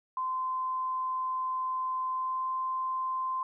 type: tone with pitch glide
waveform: sine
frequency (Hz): 1033 to 1039.6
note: C6 to C6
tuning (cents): -22 to -11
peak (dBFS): -29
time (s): 0.17-3.43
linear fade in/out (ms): 2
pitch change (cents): +11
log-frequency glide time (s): 2.09-2.51
effects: none